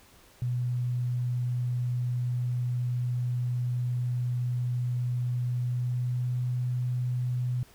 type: tone with pitch glide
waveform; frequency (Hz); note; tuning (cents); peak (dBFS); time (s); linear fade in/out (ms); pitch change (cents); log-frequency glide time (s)
sine; 123.1 to 124.31; B2 to B2; -5 to +12; -26; 0.42-7.63; 0; +17; 5.58-6.43
effects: pink hiss -57 dBFS RMS until 7.74 s